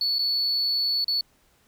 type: tone with dropouts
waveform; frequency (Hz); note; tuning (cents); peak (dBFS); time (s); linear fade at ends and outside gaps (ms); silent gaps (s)
sine; 4435; C#8; 0; -20; 0.01-1.21; 2; 0.185-0.191 / 1.044-1.08
effects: tanh soft clip ceiling -19 dBFS + pink hiss -63 dBFS RMS until 1.67 s